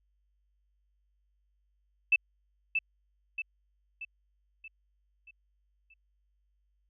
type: tone with echo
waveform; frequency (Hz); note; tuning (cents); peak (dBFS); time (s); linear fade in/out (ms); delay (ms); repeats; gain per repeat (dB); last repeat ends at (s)
sine; 2637; E7; 0; -19; 2.12-2.16; 5; 630; 6; -6; 5.94
effects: added 50 Hz sine -70 dBFS peak until 6.89 s